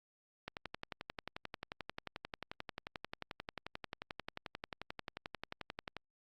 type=click train; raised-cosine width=0.3 ms; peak=-25 dBFS; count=63; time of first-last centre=0.48-5.967 s; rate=11.3 Hz; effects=Opus 48 kbps